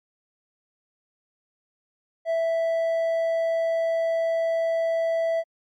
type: tone with hard clipping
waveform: sine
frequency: 659.3 Hz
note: E5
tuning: in tune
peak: -22 dBFS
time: 2.25-5.44 s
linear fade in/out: 50 ms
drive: 3 dB
effects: MP3 64 kbps